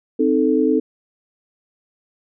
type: chord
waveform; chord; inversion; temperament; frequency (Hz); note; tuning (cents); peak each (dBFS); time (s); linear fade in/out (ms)
sine; A diminished; first; equal; 261.6 / 311.1 / 440; C4 / Eb4 / A4; 0 / 0 / 0; -18; 0.19-0.8; 10
effects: none